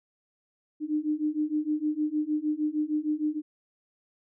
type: beating tone pair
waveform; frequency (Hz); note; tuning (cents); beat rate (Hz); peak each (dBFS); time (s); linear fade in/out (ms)
sine; 300 / 306.5; D4 / D#4; +37 / -26; 6.5; -29 / -28; 0.8-3.42; 50
effects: none